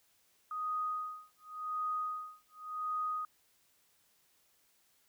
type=tone with tremolo; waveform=sine; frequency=1246 Hz; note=D#6; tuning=2 cents sharp; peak=-32 dBFS; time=0.51-3.25 s; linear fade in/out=2 ms; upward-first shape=sine; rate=0.9 Hz; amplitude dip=100%; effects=white hiss -71 dBFS RMS until 5.08 s